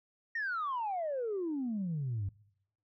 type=exponential sweep; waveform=sine; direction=down; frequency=1882 to 92.5 Hz; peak=-31 dBFS; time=0.35-2.29 s; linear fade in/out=5 ms; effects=noise-tail reverb RT60 0.8 s tail -25 dB re dry + tanh soft clip ceiling -29 dBFS